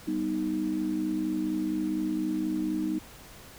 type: chord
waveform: sine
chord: G augmented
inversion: none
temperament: equal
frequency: 196 / 246.9 / 311.1 Hz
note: G3 / B3 / D#4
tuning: 0 / 0 / 0 cents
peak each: -34 / -34 / -28 dBFS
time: 0.07-2.99 s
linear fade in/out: 10 ms
effects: pink hiss -49 dBFS RMS until 3.58 s